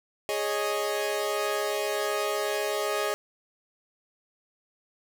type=chord; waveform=sawtooth; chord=Ab suspended fourth; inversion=none; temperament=equal; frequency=415.3 / 554.4 / 622.3 Hz; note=Ab4 / Db5 / Eb5; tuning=0 / 0 / 0 cents; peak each=-26 / -29 / -27 dBFS; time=0.29-3.14 s; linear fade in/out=0 ms; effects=none